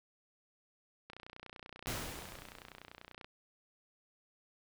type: click train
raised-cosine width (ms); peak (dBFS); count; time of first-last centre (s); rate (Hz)
0.3; -32; 66; 1.1-3.245; 30.3
type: noise with exponential decay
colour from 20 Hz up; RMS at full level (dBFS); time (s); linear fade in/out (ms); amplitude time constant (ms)
pink; -37; 1.87-3.12; 0; 270
effects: none